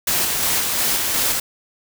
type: noise with tremolo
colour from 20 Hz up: white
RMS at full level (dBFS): -19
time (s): 0.07-1.4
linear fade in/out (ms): 5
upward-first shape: square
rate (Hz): 2.8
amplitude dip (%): 25
effects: none